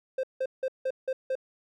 triangle tone bursts, 523.3 Hz, C5, in tune, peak -24 dBFS, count 6, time 0.18-1.354 s, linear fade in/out 5 ms, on 54 ms, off 170 ms, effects none

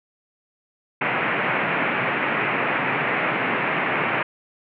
white band-pass noise, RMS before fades -23 dBFS, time 1.01-4.23 s, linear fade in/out 5 ms, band 120 to 2500 Hz, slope 48 dB/octave, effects none

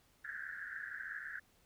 pink band-pass noise, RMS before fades -45 dBFS, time 0.24-1.4 s, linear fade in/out 10 ms, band 1500 to 1800 Hz, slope 96 dB/octave, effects pink hiss -70 dBFS RMS until 1.65 s

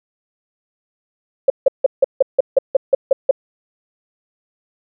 sine tone bursts, 540 Hz, C#5, 45 cents flat, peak -6 dBFS, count 11, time 1.48-3.311 s, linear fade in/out 5 ms, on 21 ms, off 160 ms, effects none

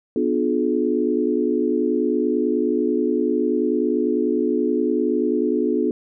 sine chord, B diminished seventh, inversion none, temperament just, 246.9 / 296.3 / 355.6 / 426.7 Hz, B3 / D4 / F4 / Ab4, 0 / +15 / +31 / +47 cents, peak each -23 dBFS, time 0.16-5.91 s, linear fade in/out 2 ms, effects none

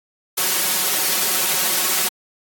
white noise with comb filter, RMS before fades -19 dBFS, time 0.37-2.09 s, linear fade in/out 10 ms, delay 5.4 ms, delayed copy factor +0.95, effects high-pass 200 Hz 12 dB/octave + AAC 64 kbps

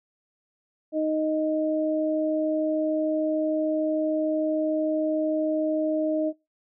sine tone pair together, 311.1 / 622.2 Hz, D#4 / D#5, 0 / 0 cents, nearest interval octave, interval 1200 cents, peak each -25 dBFS, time 0.92-6.33 s, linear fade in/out 50 ms, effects noise-tail reverb RT60 0.2 s tail -19 dB re dry

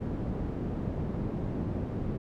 white low-pass noise, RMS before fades -33 dBFS, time 0-2.18 s, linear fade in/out 20 ms, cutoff 250 Hz, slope 12 dB/octave, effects none

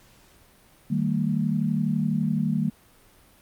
sine chord, Eb major, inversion none, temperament equal with one note detuned, 155.56 / 196 / 227.9 Hz, Eb3 / G3 / Bb3, 0 / 0 / -39 cents, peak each -26 dBFS, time 0.9-2.7 s, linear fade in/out 10 ms, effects pink hiss -56 dBFS RMS until 3.41 s + Opus 48 kbps

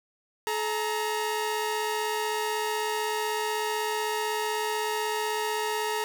sawtooth tone pair together, 428.6 / 933.2 Hz, A4 / A#5, -45 / +2 cents, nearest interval octave + minor second, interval 1347 cents, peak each -26 dBFS, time 0.47-6.04 s, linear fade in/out 0 ms, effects none

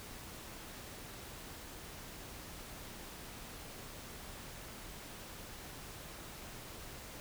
silence, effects pink hiss -49 dBFS RMS until 7.2 s

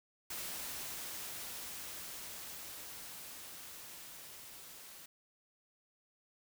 white noise with level ramp, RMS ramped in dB -42 to -53 dBFS, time 0.3-5.06 s, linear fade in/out 5 ms, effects none

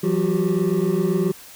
triangle tone cluster, 169.8 / 188.4 / 362.6 / 390.1 Hz, F3 / F#3 / F#4 / G4, -48 / +32 / -35 / -8 cents, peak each -21 dBFS, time 0.03-1.32 s, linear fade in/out 10 ms, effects tanh soft clip ceiling -7 dBFS + white hiss -43 dBFS RMS until 1.55 s

